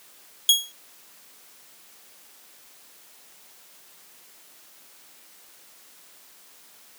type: tone with exponential decay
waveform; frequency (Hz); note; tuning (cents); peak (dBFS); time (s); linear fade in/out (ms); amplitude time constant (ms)
sawtooth; 3310; G#7; -6; -7; 0.49-0.72; 2; 48
effects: white hiss -52 dBFS RMS until 6.98 s + high-pass 200 Hz 12 dB/octave